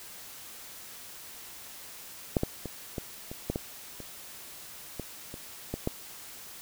clicks, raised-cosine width 2 ms, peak -10 / -13 / -22 / -19 / -25 / -15 / -17 / -28 / -21 / -27 / -18 / -14 dBFS, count 12, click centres 2.368 / 2.434 / 2.657 / 2.982 / 3.315 / 3.5 / 3.559 / 4.003 / 4.997 / 5.341 / 5.74 / 5.874 s, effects white hiss -46 dBFS RMS until 6.61 s

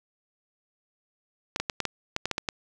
clicks, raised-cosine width 0.2 ms, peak -10 dBFS, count 10, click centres 1.561 / 1.6 / 1.698 / 1.803 / 1.853 / 2.164 / 2.256 / 2.313 / 2.381 / 2.488 s, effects none

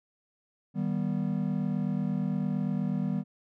triangle chord, Eb augmented, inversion none, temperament just, 155.56 / 194.45 / 243.1 Hz, Eb3 / G3 / B3, 0 / -14 / -27 cents, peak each -30 / -28 / -31 dBFS, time 0.74-3.24 s, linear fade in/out 50 ms, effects none

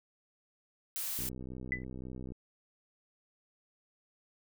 blue noise, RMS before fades -37 dBFS, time 0.96-1.29 s, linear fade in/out 0 ms
click train, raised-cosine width 3 ms, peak -31 dBFS, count 73, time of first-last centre 1.19-2.32 s, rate 63.7 Hz
sine tone with exponential decay, 2000 Hz, B6, 21 cents sharp, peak -26 dBFS, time 1.72-1.84 s, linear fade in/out 1 ms, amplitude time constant 24 ms
effects none

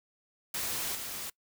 white noise with level steps, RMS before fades -34 / -39 dBFS, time 0.54-1.3 s, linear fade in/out 5 ms, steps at 0.95 s, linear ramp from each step 2 ms, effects noise-tail reverb RT60 0.1 s tail -23 dB re dry

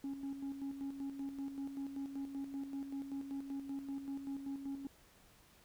sine tone with tremolo, 275.7 Hz, C#4, 9 cents flat, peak -36 dBFS, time 0.04-4.87 s, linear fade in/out 2 ms, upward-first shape square, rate 5.2 Hz, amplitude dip 60%, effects tanh soft clip ceiling -37 dBFS + pink hiss -65 dBFS RMS until 5.64 s

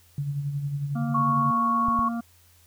sine tone with tremolo, 142.4 Hz, C#3, 47 cents sharp, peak -24 dBFS, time 0.18-1.51 s, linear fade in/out 2 ms, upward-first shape sine, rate 11 Hz, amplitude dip 50%
harmonic tone, 233.1 Hz, A#3, in tune, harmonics 1 / 3 / 5 / 6, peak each -27 / -37 / -41 / -43 dBFS, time 0.95-2.21 s, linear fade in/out 10 ms
sine tone, 1108.7 Hz, C#6, in tune, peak -21 dBFS, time 1.14-2.09 s, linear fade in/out 10 ms
clicks, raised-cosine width 5 ms, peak -21 dBFS, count 2, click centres 1.885 / 1.991 s
effects added 86 Hz sine -58 dBFS peak until 2.66 s + white hiss -59 dBFS RMS until 2.66 s

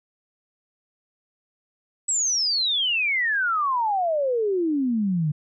sine exponential sweep, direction down, 7970 to 144.5 Hz, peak -20 dBFS, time 2.08-5.32 s, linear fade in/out 10 ms, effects none

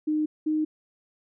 sine tone pair in turn, 306.2 / 309 Hz, D#4 / D#4, -28 / -12 cents, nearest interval unison, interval 16 cents, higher second, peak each -22 dBFS, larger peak neither, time 0.07-0.26 / 0.46-0.65 s, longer neither, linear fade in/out 10 ms, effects none

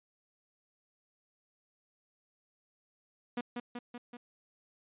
sawtooth tone with echo, 242.1 Hz, B3, 34 cents flat, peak -29 dBFS, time 3.37-3.41 s, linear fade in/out 5 ms, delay 190 ms, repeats 4, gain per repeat -3 dB, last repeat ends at 4.17 s, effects resampled to 8000 Hz

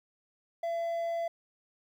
triangle tone, 674 Hz, E5, 38 cents sharp, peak -28 dBFS, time 0.63-1.28 s, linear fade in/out 5 ms, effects 11-bit

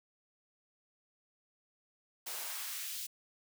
white noise with high-pass filter sweep, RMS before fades -41 dBFS, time 2.26-3.07 s, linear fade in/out 10 ms, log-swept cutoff 410 to 3800 Hz, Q 0.97, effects none

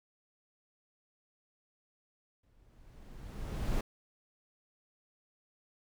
brown noise with exponential growth, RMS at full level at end -29 dBFS, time 2.43-3.81 s, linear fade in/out 5 ms, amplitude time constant 300 ms, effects none

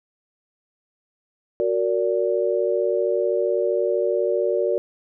sine chord, Gb augmented, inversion none, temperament just, 370 / 462.5 / 578.1 Hz, Gb4 / Bb4 / D5, 0 / -14 / -27 cents, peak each -23 dBFS, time 1.6-4.78 s, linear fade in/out 0 ms, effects none

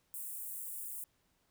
white high-pass noise, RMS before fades -43 dBFS, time 0.14-1.04 s, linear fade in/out 0 ms, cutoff 8100 Hz, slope 48 dB/octave, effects pink hiss -75 dBFS RMS until 1.5 s

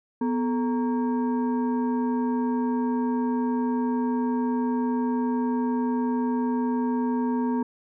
sine tone with frequency modulation, 247.4 Hz, B3, 3 cents sharp, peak -22 dBFS, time 0.21-7.63 s, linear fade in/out 5 ms, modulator 684 Hz, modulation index 0.67, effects none

